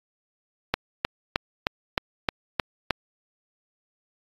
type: click train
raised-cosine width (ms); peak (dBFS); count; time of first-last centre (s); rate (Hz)
0.3; -5; 8; 0.74-2.907; 3.23
effects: AAC 32 kbps